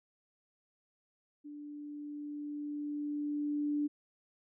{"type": "tone with level ramp", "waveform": "sine", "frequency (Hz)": 293.7, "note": "D4", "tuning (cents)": 0, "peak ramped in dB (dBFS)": [-44, -29], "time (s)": [1.44, 3.88], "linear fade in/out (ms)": 20, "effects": []}